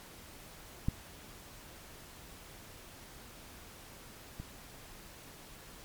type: clicks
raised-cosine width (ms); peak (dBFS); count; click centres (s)
5; -17 / -29; 2; 0.885 / 4.4
effects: pink hiss -52 dBFS RMS until 5.84 s + MP3 96 kbps